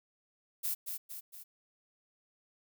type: noise with echo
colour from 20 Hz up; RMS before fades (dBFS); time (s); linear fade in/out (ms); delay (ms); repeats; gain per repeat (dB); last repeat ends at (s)
violet; -34; 0.63-0.75; 20; 230; 3; -5; 1.44
effects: none